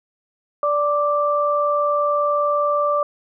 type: tone pair together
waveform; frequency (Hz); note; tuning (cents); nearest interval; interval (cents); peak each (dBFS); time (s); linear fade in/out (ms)
sine; 584.5 / 1174.7; D5 / D6; -8 / 0; octave; 1208; -19; 0.63-3.03; 2
effects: none